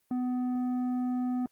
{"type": "tone with tanh clipping", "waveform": "sine", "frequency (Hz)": 250, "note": "B3", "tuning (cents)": 21, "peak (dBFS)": -29, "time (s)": [0.11, 1.46], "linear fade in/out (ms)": 2, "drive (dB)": 8, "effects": ["white hiss -73 dBFS RMS until 1.51 s", "Opus 24 kbps"]}